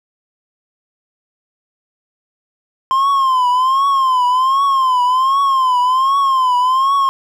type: tone with vibrato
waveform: triangle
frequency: 1046.5 Hz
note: C6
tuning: in tune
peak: -9 dBFS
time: 2.91-7.09 s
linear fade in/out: 0 ms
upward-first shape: triangle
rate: 1.3 Hz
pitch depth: 120 cents each way
effects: none